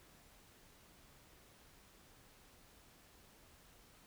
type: silence
effects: pink hiss -64 dBFS RMS until 4.06 s